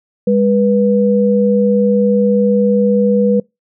sine tone pair together, 203.2 / 488.3 Hz, G#3 / B4, -38 / -20 cents, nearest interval octave + minor third, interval 1518 cents, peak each -12 dBFS, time 0.27-3.4 s, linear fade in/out 5 ms, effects noise-tail reverb RT60 0.2 s tail -25 dB re dry

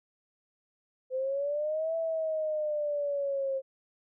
sine linear two-way sweep, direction up then down, 510 to 659.3 to 531 Hz, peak -28 dBFS, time 1.1-3.62 s, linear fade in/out 50 ms, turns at 1.96 s, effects none

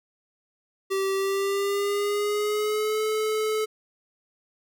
square tone with pitch glide, 387.6 to 432.6 Hz, G4 to A4, -20 to -29 cents, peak -24 dBFS, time 0.9-3.66 s, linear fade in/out 20 ms, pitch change +191 cents, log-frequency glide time 1.15-3.01 s, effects none

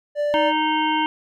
triangle tone, 587.3 Hz, D5, in tune, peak -17 dBFS, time 0.15-0.53 s, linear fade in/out 50 ms
harmonic tone, 310 Hz, D#4, 6 cents flat, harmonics 1 / 3 / 5 / 7 / 9 / 10, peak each -24 / -20 / -30 / -30 / -30 / -30 dBFS, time 0.34-1.06 s, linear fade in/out 0 ms
effects none

